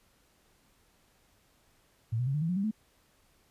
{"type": "tone with pitch steps", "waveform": "sine", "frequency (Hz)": [113.3, 124.27, 136.3, 149.5, 163.98, 179.85, 197.27, 216.4], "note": ["A#2", "B2", "C#3", "D3", "E3", "F#3", "G3", "A3"], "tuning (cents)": [-49, 11, -29, 31, -9, -49, 11, -29], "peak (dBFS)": -27, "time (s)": [2.12, 2.712], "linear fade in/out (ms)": 10, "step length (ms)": 74, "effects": ["pink hiss -67 dBFS RMS until 3.5 s", "resampled to 32000 Hz"]}